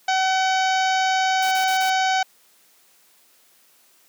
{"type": "harmonic tone", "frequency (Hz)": 757, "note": "F#5", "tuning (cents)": 39, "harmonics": [1, 2, 3, 4, 5, 6, 7, 8, 9], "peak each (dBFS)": [-19, -25, -29, -31, -33, -35, -36, -37, -38], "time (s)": [0.08, 2.23], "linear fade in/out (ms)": 5}
{"type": "noise bursts", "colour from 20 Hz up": "white", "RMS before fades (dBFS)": -35, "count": 4, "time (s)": [1.42, 1.9], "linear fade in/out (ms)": 5, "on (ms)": 96, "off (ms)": 32}
{"effects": ["white hiss -57 dBFS RMS until 4.08 s", "high-pass 200 Hz 12 dB/octave"]}